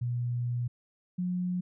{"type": "tone pair in turn", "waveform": "sine", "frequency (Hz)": [121.3, 180.12], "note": ["B2", "F#3"], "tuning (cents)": [-31, -46], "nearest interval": "perfect fifth", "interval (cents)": 685, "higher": "second", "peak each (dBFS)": -28, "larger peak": "neither", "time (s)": [[0.01, 0.68], [1.18, 1.61]], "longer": "first", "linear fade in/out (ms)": 10, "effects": []}